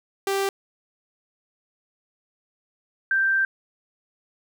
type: tone pair in turn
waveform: sawtooth / sine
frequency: 392.3 / 1569.2 Hz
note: G4 / G6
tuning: +1 / +1 cents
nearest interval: 2 octaves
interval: 2400 cents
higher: second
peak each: -18 dBFS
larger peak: neither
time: 0.27-0.49 / 3.11-3.45 s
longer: second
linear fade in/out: 2 ms
effects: 10-bit